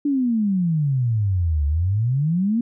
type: exponential two-way sweep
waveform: sine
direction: down then up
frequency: 295 to 70.6 to 241.7 Hz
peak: -17 dBFS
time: 0.05-2.61 s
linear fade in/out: 5 ms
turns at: 1.66 s
effects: none